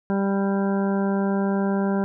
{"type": "harmonic tone", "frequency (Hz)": 196.9, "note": "G3", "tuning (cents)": 8, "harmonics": [1, 2, 3, 4, 5, 7, 8], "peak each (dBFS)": [-21, -27, -31, -33, -35, -38, -39], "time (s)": [0.1, 2.04], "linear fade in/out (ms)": 0, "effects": []}